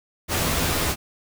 pink noise with comb filter, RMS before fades -23 dBFS, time 0.28-0.96 s, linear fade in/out 50 ms, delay 12 ms, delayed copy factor +0.6, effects none

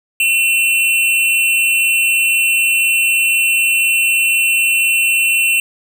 square tone with amplitude modulation, 2711 Hz, E7, 48 cents sharp, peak -9 dBFS, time 0.2-5.6 s, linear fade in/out 2 ms, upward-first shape sine, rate 260 Hz, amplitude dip 65%, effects none

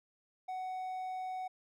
triangle tone, 745 Hz, F#5, 12 cents sharp, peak -35 dBFS, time 0.48-1.48 s, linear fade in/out 10 ms, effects none

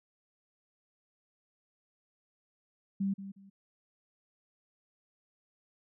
sine tone with echo, 196 Hz, G3, in tune, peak -28 dBFS, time 3-3.14 s, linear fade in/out 10 ms, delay 180 ms, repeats 2, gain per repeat -12 dB, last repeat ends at 3.5 s, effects none

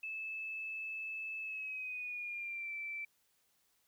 sine tone with pitch glide, 2616 to 2331 Hz, E7 to D7, -14 to -14 cents, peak -39 dBFS, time 0.03-3.05 s, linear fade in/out 5 ms, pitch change -200 cents, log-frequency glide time 1.4-2.73 s, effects white hiss -75 dBFS RMS until 3.87 s

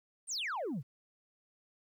sine exponential sweep, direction down, 9490 to 112.8 Hz, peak -32 dBFS, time 0.27-0.83 s, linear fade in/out 50 ms, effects tanh soft clip ceiling -33 dBFS + 12-bit

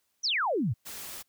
sine exponential sweep, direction down, 6300 to 95.2 Hz, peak -25 dBFS, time 0.23-0.74 s, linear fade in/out 20 ms
white noise, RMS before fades -41 dBFS, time 0.85-1.23 s, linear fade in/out 20 ms
effects white hiss -75 dBFS RMS until 1.28 s

